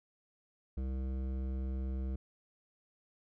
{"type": "tone with hard clipping", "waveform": "sine", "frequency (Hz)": 65.41, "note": "C2", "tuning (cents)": 0, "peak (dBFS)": -36, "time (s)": [0.77, 2.16], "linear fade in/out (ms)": 5, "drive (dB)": 13, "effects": []}